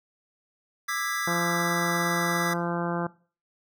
square chord, E dominant seventh, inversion third, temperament just, 1186.7 / 1318.5 / 1648.1 / 1977.8 Hz, D6 / E6 / G#6 / B6, +18 / 0 / -14 / +2 cents, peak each -34 / -35 / -33 / -33 dBFS, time 0.88-2.54 s, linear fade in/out 10 ms
harmonic tone, 172 Hz, F3, 26 cents flat, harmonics 1 / 2 / 3 / 4 / 5 / 6 / 7 / 8 / 9, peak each -30 / -33 / -35 / -36 / -37 / -38 / -38 / -39 / -40 dBFS, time 1.27-3.07 s, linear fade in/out 5 ms
effects noise-tail reverb RT60 0.4 s tail -20 dB re dry

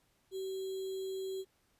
sine tone with sample-and-hold, 381.4 Hz, G4, 47 cents flat, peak -36 dBFS, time 0.31-1.45 s, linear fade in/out 50 ms, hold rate 3675 Hz, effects pink hiss -73 dBFS RMS until 1.79 s + resampled to 32000 Hz

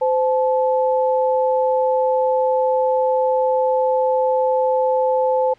sine tone pair together, 515.5 / 867 Hz, C5 / A5, -26 / -26 cents, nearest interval major sixth, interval 900 cents, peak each -16 / -20 dBFS, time 0.01-5.54 s, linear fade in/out 10 ms, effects pink hiss -55 dBFS RMS until 5.58 s + low-pass 4000 Hz 12 dB/octave

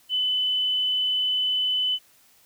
sine tone, 3011 Hz, F#7, 30 cents sharp, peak -21 dBFS, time 0.09-1.99 s, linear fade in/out 50 ms, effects white hiss -58 dBFS RMS until 2.45 s

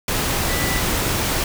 sine tone in noise, 1975.5 Hz, B6, in tune, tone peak -27 dBFS, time 0.49-0.8 s, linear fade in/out 2 ms, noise pink, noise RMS -21 dBFS, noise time 0.08-1.44 s, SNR -9 dB, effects none

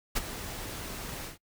pink noise with ADSR envelope, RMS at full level -26 dBFS, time 0.15-1.38 s, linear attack 19 ms, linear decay 24 ms, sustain -13 dB, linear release 130 ms, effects noise-tail reverb RT60 0.1 s tail -25 dB re dry

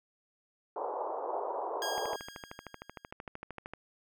white band-pass noise, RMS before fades -36 dBFS, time 0.76-2.16 s, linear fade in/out 2 ms, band 380 to 1000 Hz, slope 48 dB/octave
15% pulse tone with exponential decay, 1628 Hz, G#6, 35 cents flat, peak -27 dBFS, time 1.82-3.11 s, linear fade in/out 1 ms, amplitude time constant 280 ms
click train, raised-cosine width 0.5 ms, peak -26 dBFS, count 24, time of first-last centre 1.98-3.736 s, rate 13.1 Hz
effects none

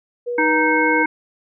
sine tone, 483.4 Hz, B4, 37 cents flat, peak -21 dBFS, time 0.26-1.04 s, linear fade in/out 20 ms
harmonic tone, 311.1 Hz, D#4, in tune, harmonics 1 / 3 / 5 / 7, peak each -20 / -20 / -20 / -20 dBFS, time 0.38-1.06 s, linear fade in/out 5 ms
effects none

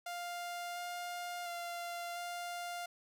sawtooth tone with pitch steps, 700 / 705 / 693 / 700 Hz, F5 / F5 / F5 / F5, +4 / +16 / -14 / +4 cents, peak -36 dBFS, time 0.06-2.86 s, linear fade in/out 5 ms, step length 700 ms, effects none

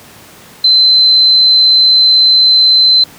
sine tone, 4069 Hz, C8, 49 cents flat, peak -4 dBFS, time 0.64-3.04 s, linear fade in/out 5 ms, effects pink hiss -37 dBFS RMS until 3.18 s + high-pass 100 Hz 12 dB/octave

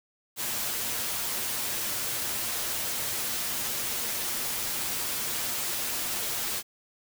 white noise with comb filter, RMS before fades -31 dBFS, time 0.36-6.63 s, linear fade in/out 50 ms, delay 8.5 ms, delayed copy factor +0.5, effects none

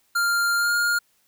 square tone with pitch glide, 1396.9 to 1415.6 Hz, F6 to F6, 0 to +23 cents, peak -20 dBFS, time 0.15-0.99 s, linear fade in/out 10 ms, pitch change +23 cents, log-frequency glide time 0.57-0.71 s, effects white hiss -65 dBFS RMS until 1.27 s

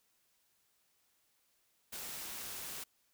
white noise, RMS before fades -44 dBFS, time 1.92-2.84 s, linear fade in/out 10 ms, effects white hiss -75 dBFS RMS until 3.13 s

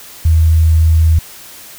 sine tone, 80.5 Hz, E2, 41 cents flat, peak -6 dBFS, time 0.25-1.19 s, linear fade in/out 5 ms, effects white hiss -35 dBFS RMS until 1.78 s

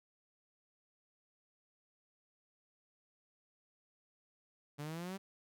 sawtooth exponential sweep, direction up, 142.7 to 198 Hz, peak -37 dBFS, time 4.78-5.18 s, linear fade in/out 20 ms, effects none

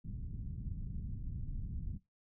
pink low-pass noise, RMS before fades -41 dBFS, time 0.04-1.98 s, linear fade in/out 10 ms, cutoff 180 Hz, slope 24 dB/octave, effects noise-tail reverb RT60 0.2 s tail -19 dB re dry

